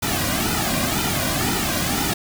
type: noise with flanger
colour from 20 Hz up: pink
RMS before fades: -22 dBFS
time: 0.02-2.14 s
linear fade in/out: 10 ms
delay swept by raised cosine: 1.8 to 2.31 ms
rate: 2 Hz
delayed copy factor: -0.75
effects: none